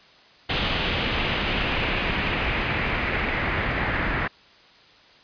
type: noise with low-pass filter sweep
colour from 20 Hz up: pink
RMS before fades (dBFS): -25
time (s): 0.49-4.28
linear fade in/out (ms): 10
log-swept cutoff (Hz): 3200 to 1900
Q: 2.6
effects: white hiss -52 dBFS RMS until 5.23 s + resampled to 11025 Hz